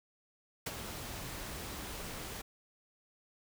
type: noise with ADSR envelope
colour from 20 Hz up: pink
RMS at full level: -35 dBFS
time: 0.66-2.42 s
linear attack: 7 ms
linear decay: 33 ms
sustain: -8 dB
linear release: 11 ms
effects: none